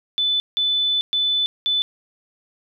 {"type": "tone bursts at uneven times", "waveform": "sine", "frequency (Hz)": 3500, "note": "A7", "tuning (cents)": -10, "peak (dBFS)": -17, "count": 4, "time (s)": [[0.18, 0.4], [0.57, 1.01], [1.13, 1.46], [1.66, 1.82]], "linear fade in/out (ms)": 0, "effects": []}